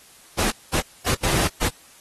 pink noise bursts at uneven times, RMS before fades -22 dBFS, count 5, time 0.38-0.51 / 0.73-0.81 / 1.06-1.15 / 1.23-1.48 / 1.61-1.69 s, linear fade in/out 10 ms, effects white hiss -50 dBFS RMS until 2 s + AAC 32 kbps

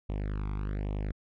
sawtooth tone with flanger, 50.7 Hz, G#1, 41 cents flat, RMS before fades -33 dBFS, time 0.09-1.12 s, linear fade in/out 5 ms, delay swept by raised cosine 0.32 to 0.87 ms, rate 1.2 Hz, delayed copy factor +1, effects low-pass 2000 Hz 12 dB/octave

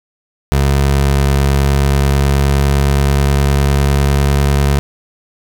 25% pulse tone with pitch glide, 69.3 to 70.15 Hz, C#2 to C#2, 0 to +21 cents, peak -6 dBFS, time 0.52-4.79 s, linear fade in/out 0 ms, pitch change +21 cents, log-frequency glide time 1.57-4.45 s, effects none

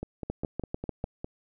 two click trains, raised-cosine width 2 ms, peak -17 / -21 dBFS, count 6 / 7, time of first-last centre 0.3-1.041 / 0.03-1.245 s, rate 6.75 / 4.94 Hz, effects none

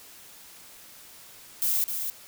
violet noise with echo, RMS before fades -25 dBFS, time 1.62-1.84 s, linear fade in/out 0 ms, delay 260 ms, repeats 1, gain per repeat -6 dB, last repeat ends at 2.1 s, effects white hiss -49 dBFS RMS until 2.27 s

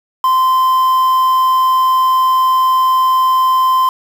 triangle tone with quantisation, 1036 Hz, C6, 17 cents flat, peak -7 dBFS, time 0.24-3.89 s, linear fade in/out 2 ms, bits 5, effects none

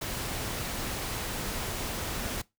pink noise, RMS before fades -34 dBFS, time 0.01-2.42 s, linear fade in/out 10 ms, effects noise-tail reverb RT60 0.2 s tail -21 dB re dry

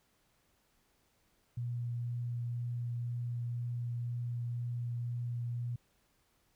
sine tone with vibrato, 120 Hz, B2, 49 cents flat, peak -34 dBFS, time 1.57-5.76 s, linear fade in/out 5 ms, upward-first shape triangle, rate 2 Hz, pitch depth 10 cents each way, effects pink hiss -73 dBFS RMS until 6.55 s

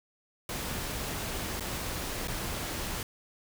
pink noise with dropouts, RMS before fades -35 dBFS, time 0.49-3.03 s, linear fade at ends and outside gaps 2 ms, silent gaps 1.598-1.606 / 2.275-2.281 s, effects none

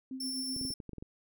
sine tone with tremolo, 261.6 Hz, C4, in tune, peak -36 dBFS, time 0.11-0.72 s, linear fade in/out 2 ms, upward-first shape sine, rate 8 Hz, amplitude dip 55%
sawtooth tone, 5390 Hz, E8, 38 cents sharp, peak -33 dBFS, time 0.2-0.74 s, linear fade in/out 5 ms
clicks, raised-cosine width 3 ms, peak -30 dBFS, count 9, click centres 0.564 / 0.613 / 0.651 / 0.705 / 0.802 / 0.893 / 0.933 / 0.983 / 1.025 s
effects none

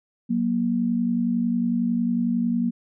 sine tone pair together, 185.8 / 236.8 Hz, F#3 / A#3, +7 / +27 cents, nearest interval major third, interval 420 cents, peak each -26 / -21 dBFS, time 0.29-2.71 s, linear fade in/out 20 ms, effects none

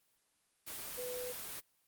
sine tone in noise, 497 Hz, B4, 11 cents sharp, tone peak -40 dBFS, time 0.97-1.33 s, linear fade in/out 20 ms, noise white, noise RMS -44 dBFS, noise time 0.66-1.61 s, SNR +1 dB, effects white hiss -75 dBFS RMS until 1.87 s + Opus 24 kbps

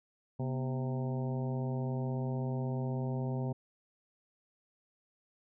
harmonic tone with a mistuned harmonic, 130.81 Hz, C3, in tune, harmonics 1 / 2 / 3 / 4 / 5 / 6 / 7, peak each -33 / -39 / -43 / -45 / -47 / -49 / -50 dBFS, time 0.39-3.53 s, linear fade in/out 10 ms, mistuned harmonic 2, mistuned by -99 cents, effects none

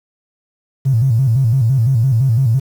triangle tone with vibrato, 123.3 Hz, B2, 2 cents flat, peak -6 dBFS, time 0.85-2.6 s, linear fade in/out 20 ms, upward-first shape square, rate 5.9 Hz, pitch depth 150 cents each way, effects tanh soft clip ceiling -8 dBFS + 7-bit

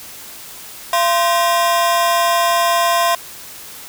40% pulse ring-modulated tone, 863 Hz, A5, 34 cents flat, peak -9 dBFS, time 0.93-3.15 s, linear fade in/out 2 ms, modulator 179 Hz, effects white hiss -35 dBFS RMS until 3.88 s

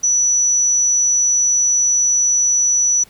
sine tone, 5920 Hz, F#8, in tune, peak -12 dBFS, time 0.03-3.04 s, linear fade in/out 10 ms, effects pink hiss -48 dBFS RMS until 3.09 s

